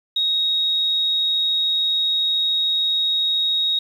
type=tone; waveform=sine; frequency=3767 Hz; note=A#7; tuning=17 cents sharp; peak=-17 dBFS; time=0.16-3.79 s; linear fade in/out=5 ms; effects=8-bit